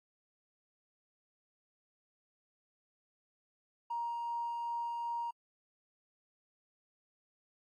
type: tone with tremolo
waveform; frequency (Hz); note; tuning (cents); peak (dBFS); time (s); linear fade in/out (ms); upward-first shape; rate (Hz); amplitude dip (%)
triangle; 940; A#5; +14; -30; 3.9-5.31; 10; sine; 2.6; 30
effects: tanh soft clip ceiling -32 dBFS + AAC 48 kbps